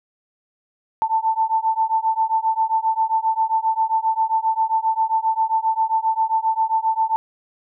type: beating tone pair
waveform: sine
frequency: 885 / 892.5 Hz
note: A5 / A5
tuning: +10 / +24 cents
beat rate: 7.5 Hz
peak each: -20 dBFS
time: 1.02-7.16 s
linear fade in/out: 0 ms
effects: none